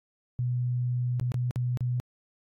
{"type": "tone with dropouts", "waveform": "sine", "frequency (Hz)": 123.47, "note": "B2", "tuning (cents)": 0, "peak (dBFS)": -25, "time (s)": [0.39, 2], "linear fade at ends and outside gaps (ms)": 0, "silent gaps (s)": [[1.198, 1.212], [1.319, 1.343], [1.509, 1.559], [1.773, 1.807]], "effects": ["AAC 48 kbps"]}